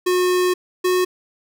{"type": "tone pair in turn", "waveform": "square", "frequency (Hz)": [362.7, 365], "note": ["F#4", "F#4"], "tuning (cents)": [-34, -24], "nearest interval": "unison", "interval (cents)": 10, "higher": "second", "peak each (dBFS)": -16, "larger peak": "neither", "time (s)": [[0.06, 0.54], [0.84, 1.05]], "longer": "first", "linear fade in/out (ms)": 10, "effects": []}